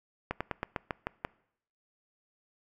slowing click train, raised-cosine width 0.5 ms, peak -16 dBFS, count 8, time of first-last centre 0.31-1.249 s, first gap 96 ms, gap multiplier 1.11, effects noise-tail reverb RT60 0.7 s tail -23 dB re dry

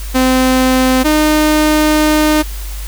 sawtooth tone pair in turn, 258.2 / 305.8 Hz, C4 / D#4, -23 / -30 cents, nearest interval minor third, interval 293 cents, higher second, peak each -5 dBFS, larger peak neither, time 0.14-1.04 / 1.04-2.43 s, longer second, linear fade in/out 20 ms, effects added 50 Hz sine -21 dBFS peak until 2.87 s + white hiss -32 dBFS RMS until 2.87 s

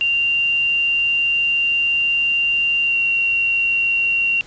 sine tone with pitch glide, 2777 to 2753 Hz, F7 to F7, -10 to -25 cents, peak -15 dBFS, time 0.01-4.41 s, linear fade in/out 0 ms, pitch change -15 cents, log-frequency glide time 2.83-2.98 s, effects pink hiss -44 dBFS RMS until 4.46 s + resampled to 16000 Hz

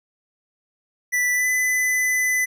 square tone with pitch glide, 1975.5 to 2007 Hz, B6 to B6, 0 to +27 cents, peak -19 dBFS, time 1.12-2.46 s, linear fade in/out 20 ms, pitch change +27 cents, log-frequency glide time 1.33-1.48 s, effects none

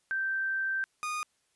sine / 30% pulse tone pair in turn, 1562 / 1229.4 Hz, G6 / D#6, -7 / -21 cents, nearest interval major third, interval 414 cents, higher first, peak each -28 / -29 dBFS, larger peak first, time 0.11-0.84 / 1.03-1.23 s, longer first, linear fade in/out 0 ms, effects white hiss -73 dBFS RMS until 1.55 s + resampled to 24000 Hz

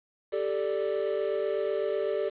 triangle chord, G suspended second, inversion none, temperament equal, 392 / 440 / 587.3 Hz, G4 / A4 / D5, 0 / 0 / 0 cents, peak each -29 dBFS, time 0.32-2.3 s, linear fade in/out 20 ms, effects resampled to 8000 Hz + 8-bit

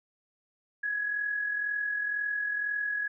sine tone with amplitude modulation, 1675 Hz, G#6, 14 cents sharp, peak -26 dBFS, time 0.83-3.08 s, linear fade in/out 10 ms, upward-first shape sine, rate 42 Hz, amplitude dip 50%, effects none

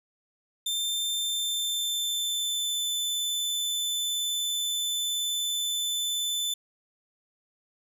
sawtooth tone with pitch glide, 3576 to 3519 Hz, A7 to A7, +27 to 0 cents, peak -24 dBFS, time 0.66-6.54 s, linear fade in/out 5 ms, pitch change -27 cents, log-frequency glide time 1.16-2.91 s, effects none

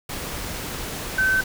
sine tone in noise, 1534 Hz, G6, 38 cents flat, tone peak -17 dBFS, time 1.18-1.41 s, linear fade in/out 5 ms, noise pink, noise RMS -31 dBFS, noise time 0.09-1.44 s, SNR +11 dB, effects none

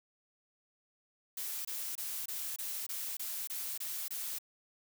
blue noise bursts, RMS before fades -39 dBFS, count 10, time 1.37-4.386 s, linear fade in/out 5 ms, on 280 ms, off 24 ms, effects none

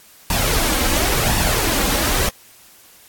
pink noise with flanger, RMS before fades -18 dBFS, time 0.3-2.29 s, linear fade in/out 2 ms, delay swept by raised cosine 1.1 to 3.8 ms, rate 0.94 Hz, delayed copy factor +0.55, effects white hiss -47 dBFS RMS until 3.08 s + AAC 64 kbps

